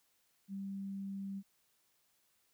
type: tone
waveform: sine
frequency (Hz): 196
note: G3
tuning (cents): 0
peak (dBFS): -39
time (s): 0.48-1.43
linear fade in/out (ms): 50
effects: white hiss -75 dBFS RMS until 2.53 s